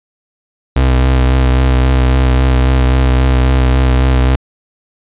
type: tone with vibrato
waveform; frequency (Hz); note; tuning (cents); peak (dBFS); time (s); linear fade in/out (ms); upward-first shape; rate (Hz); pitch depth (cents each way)
35% pulse; 64.4; C2; -27; -6; 0.76-4.36; 5; sine; 3.7; 27
effects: resampled to 8000 Hz